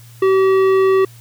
sine tone with tanh clipping, 382.6 Hz, G4, 42 cents flat, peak -12 dBFS, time 0.22-1.05 s, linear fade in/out 5 ms, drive 13 dB, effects added 117 Hz sine -39 dBFS peak until 1.2 s + white hiss -47 dBFS RMS until 1.2 s

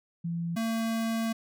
sine / square tone pair in turn, 169 / 226.1 Hz, E3 / A3, +43 / +47 cents, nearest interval perfect fourth, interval 504 cents, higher second, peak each -29 / -28 dBFS, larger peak second, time 0.24-0.56 / 0.56-1.33 s, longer second, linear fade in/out 10 ms, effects none

